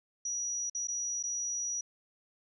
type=tone with dropouts; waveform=sine; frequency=5820 Hz; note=F#8; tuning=29 cents flat; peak=-32 dBFS; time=0.25-1.81 s; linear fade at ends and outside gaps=5 ms; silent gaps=0.698-0.748 / 0.873-0.883 / 1.228-1.236 s; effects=none